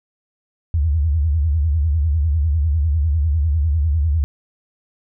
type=tone with vibrato; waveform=sine; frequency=76.4 Hz; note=D#2; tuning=31 cents flat; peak=-14 dBFS; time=0.74-4.24 s; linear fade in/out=0 ms; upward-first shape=sine; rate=10 Hz; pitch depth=190 cents each way; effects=none